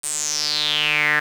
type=tone with band-pass filter sweep; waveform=sawtooth; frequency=150.2 Hz; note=D3; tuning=39 cents sharp; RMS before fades=-21 dBFS; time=0.03-1.2 s; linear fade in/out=10 ms; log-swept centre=9000 to 1700 Hz; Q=6.6; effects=7-bit